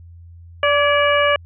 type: harmonic tone with a mistuned harmonic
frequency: 580 Hz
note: D5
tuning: 22 cents flat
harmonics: 1 / 2 / 3 / 4 / 5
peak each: -16 / -19 / -21 / -22 / -23 dBFS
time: 0.63-1.36 s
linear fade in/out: 2 ms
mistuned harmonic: 3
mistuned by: -48 cents
effects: added 85 Hz sine -38 dBFS peak until 1.45 s

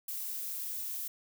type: noise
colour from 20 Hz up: violet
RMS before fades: -38 dBFS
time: 0.08-1.08 s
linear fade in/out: 5 ms
effects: none

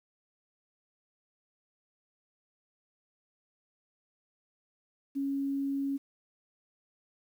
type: tone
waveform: sine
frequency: 276.4 Hz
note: C#4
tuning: 5 cents flat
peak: -29 dBFS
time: 5.15-5.98 s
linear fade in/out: 20 ms
effects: 10-bit

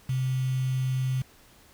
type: tone with quantisation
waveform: sine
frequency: 130 Hz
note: C3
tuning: 11 cents flat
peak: -24 dBFS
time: 0.09-1.22 s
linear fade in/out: 5 ms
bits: 7
effects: pink hiss -56 dBFS RMS until 1.73 s

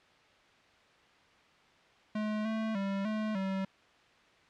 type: tone with pitch steps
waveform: square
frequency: 213.5 / 220.6 / 196.3 / 215.8 / 192.1 Hz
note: G#3 / A3 / G3 / A3 / G3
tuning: +48 / +5 / +3 / -33 / -35 cents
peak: -32 dBFS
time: 2.15-3.65 s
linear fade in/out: 5 ms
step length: 300 ms
effects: white hiss -62 dBFS RMS until 4.49 s + low-pass 3000 Hz 12 dB/octave

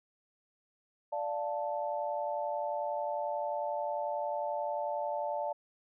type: chord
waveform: sine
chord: D minor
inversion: none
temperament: equal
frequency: 587.3 / 698.5 / 880 Hz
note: D5 / F5 / A5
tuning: 0 / 0 / 0 cents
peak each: -35 / -38 / -36 dBFS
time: 1.12-5.53 s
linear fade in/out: 10 ms
effects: none

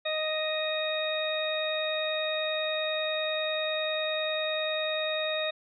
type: harmonic tone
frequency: 622.3 Hz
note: D#5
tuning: in tune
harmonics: 1 / 2 / 3 / 4 / 6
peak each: -30 / -40 / -37 / -37 / -33 dBFS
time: 0.05-5.51 s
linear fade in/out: 10 ms
effects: none

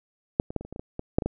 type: clicks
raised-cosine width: 2 ms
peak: -6 / -22 / -13 / -24 / -28 / -24 / -24 / -21 / -18 / -6 / -16 / -13 dBFS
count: 12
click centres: 0.399 / 0.505 / 0.563 / 0.61 / 0.65 / 0.726 / 0.761 / 0.795 / 0.994 / 1.185 / 1.222 / 1.26 s
effects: none

